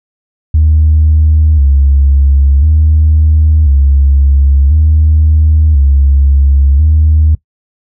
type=tone with vibrato; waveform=sine; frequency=73.1 Hz; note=D2; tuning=7 cents flat; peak=-3 dBFS; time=0.54-7.35 s; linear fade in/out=5 ms; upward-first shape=square; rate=0.48 Hz; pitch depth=96 cents each way; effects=noise-tail reverb RT60 0.1 s tail -20 dB re dry + tanh soft clip ceiling 0 dBFS